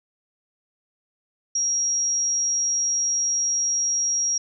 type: tone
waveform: sine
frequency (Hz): 5650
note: F8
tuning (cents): +19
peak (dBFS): -20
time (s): 1.55-4.38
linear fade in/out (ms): 5
effects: none